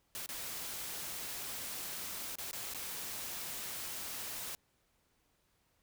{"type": "noise with dropouts", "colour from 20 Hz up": "white", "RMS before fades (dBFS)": -42, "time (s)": [0.15, 4.55], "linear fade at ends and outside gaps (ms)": 0, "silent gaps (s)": [[0.261, 0.29], [2.355, 2.385], [2.512, 2.531], [2.737, 2.746]], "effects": ["pink hiss -75 dBFS RMS until 5.82 s"]}